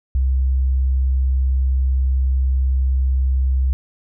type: tone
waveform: sine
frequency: 65.41 Hz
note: C2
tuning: in tune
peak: -14 dBFS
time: 0.15-3.73 s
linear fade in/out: 0 ms
effects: none